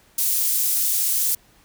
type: high-pass noise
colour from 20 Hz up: pink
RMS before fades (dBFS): -21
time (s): 0.18-1.35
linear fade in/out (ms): 5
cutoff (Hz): 10000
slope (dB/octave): 12
effects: pink hiss -56 dBFS RMS until 1.64 s